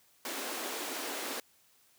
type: high-pass noise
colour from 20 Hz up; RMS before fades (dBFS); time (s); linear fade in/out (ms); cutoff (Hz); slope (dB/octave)
pink; -38; 0.25-1.4; 2; 250; 48
effects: white hiss -66 dBFS RMS until 1.98 s + high-pass 60 Hz 12 dB/octave